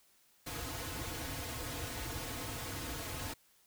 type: noise with comb filter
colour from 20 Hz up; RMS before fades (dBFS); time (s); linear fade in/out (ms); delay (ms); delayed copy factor
pink; -41; 0.46-3.34; 10; 5.1; -0.8
effects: white hiss -68 dBFS RMS until 3.66 s